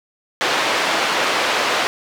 pink band-pass noise, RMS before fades -19 dBFS, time 0.41-1.87 s, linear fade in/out 0 ms, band 540 to 4000 Hz, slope 12 dB/octave, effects none

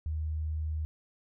sine tone, 77.78 Hz, D#2, in tune, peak -30 dBFS, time 0.06-0.85 s, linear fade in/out 0 ms, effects none

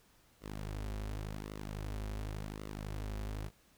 sawtooth tone with flanger, 51.91 Hz, G#1, in tune, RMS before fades -41 dBFS, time 0.41-3.51 s, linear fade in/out 50 ms, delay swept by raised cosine 1.2 to 6.7 ms, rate 0.9 Hz, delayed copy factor -0.7, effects pink hiss -67 dBFS RMS until 3.77 s

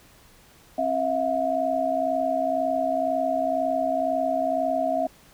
sine tone cluster, 267.2 / 650 / 712 Hz, C4 / E5 / F5, +36 / -24 / +33 cents, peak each -30 / -24 / -26 dBFS, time 0.78-5.07 s, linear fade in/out 5 ms, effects pink hiss -54 dBFS RMS until 5.33 s

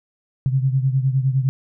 sine beating tone pair, 130.81 / 140.61 Hz, C3 / C#3, 0 / +25 cents, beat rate 9.8 Hz, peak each -17 / -22 dBFS, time 0.46-1.49 s, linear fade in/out 0 ms, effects none

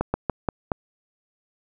slowing click train, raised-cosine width 1 ms, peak -8 dBFS, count 5, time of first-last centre 0.01-0.718 s, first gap 130 ms, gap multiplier 1.21, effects none

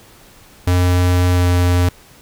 square tone with pitch glide, 89.6 to 88.83 Hz, F2 to F2, +45 to +30 cents, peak -12 dBFS, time 0.67-1.89 s, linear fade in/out 5 ms, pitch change -15 cents, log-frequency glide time 1.31-1.47 s, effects pink hiss -45 dBFS RMS until 2.21 s

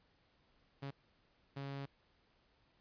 sawtooth tone bursts at uneven times, 138.59 Hz, C#3, in tune, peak -38 dBFS, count 2, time 0.82-0.91 / 1.56-1.86 s, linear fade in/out 10 ms, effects pink hiss -73 dBFS RMS until 2.8 s + resampled to 11025 Hz

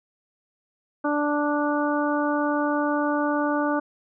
harmonic tone, 293.7 Hz, D4, in tune, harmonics 1 / 2 / 3 / 4 / 5, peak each -24 / -27 / -29 / -30 / -31 dBFS, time 1.04-3.8 s, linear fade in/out 10 ms, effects none

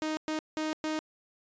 sawtooth tone bursts at uneven times, 311 Hz, D#4, 1 cent flat, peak -26 dBFS, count 4, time 0.02-0.17 / 0.28-0.39 / 0.57-0.73 / 0.84-0.99 s, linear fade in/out 0 ms, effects resampled to 16000 Hz

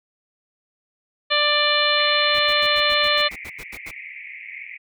harmonic tone, 591 Hz, D5, 11 cents sharp, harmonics 1 / 2 / 3 / 4 / 5 / 6 / 7, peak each -24 / -24 / -24 / -24 / -24 / -24 / -24 dBFS, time 1.3-3.29 s, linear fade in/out 20 ms
white band-pass noise, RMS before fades -37 dBFS, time 1.97-4.78 s, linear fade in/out 20 ms, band 2000 to 2400 Hz, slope 96 dB/octave
pink noise bursts, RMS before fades -39 dBFS, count 12, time 2.34-3.913 s, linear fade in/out 10 ms, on 55 ms, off 83 ms
effects none

